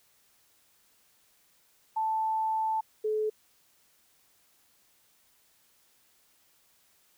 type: tone pair in turn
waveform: sine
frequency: 880 / 430.2 Hz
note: A5 / A4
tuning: 0 / -39 cents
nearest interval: octave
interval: 1239 cents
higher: first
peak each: -26 dBFS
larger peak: neither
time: 1.96-2.81 / 3.04-3.3 s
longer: first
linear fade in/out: 10 ms
effects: white hiss -66 dBFS RMS until 7.17 s